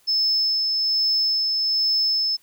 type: tone with tremolo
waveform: sine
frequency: 5240 Hz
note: E8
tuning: 11 cents flat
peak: -16 dBFS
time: 0.07-2.37 s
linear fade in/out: 20 ms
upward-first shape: sine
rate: 1.2 Hz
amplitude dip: 30%
effects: tanh soft clip ceiling -14 dBFS + white hiss -59 dBFS RMS until 2.42 s